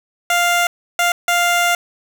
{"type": "tone bursts at uneven times", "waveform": "15% pulse", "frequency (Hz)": 698.5, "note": "F5", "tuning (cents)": 0, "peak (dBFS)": -7, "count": 3, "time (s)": [[0.3, 0.67], [0.99, 1.12], [1.28, 1.75]], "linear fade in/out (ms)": 2, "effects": []}